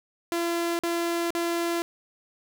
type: tone bursts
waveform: sawtooth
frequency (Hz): 340.2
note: F4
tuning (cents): -45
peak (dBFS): -21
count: 3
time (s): 0.32-1.82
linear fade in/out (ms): 0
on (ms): 470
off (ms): 45
effects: none